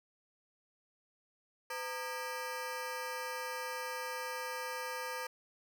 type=ring-modulated tone; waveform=20% pulse; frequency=714 Hz; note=F5; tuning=38 cents sharp; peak=-30 dBFS; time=1.7-5.27 s; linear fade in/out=5 ms; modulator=207 Hz; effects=none